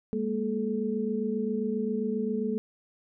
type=tone cluster; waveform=sine; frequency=204.7 / 232.2 / 431.3 Hz; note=G#3 / A#3 / A4; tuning=-25 / -7 / -35 cents; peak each=-31 dBFS; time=0.13-2.58 s; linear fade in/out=0 ms; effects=none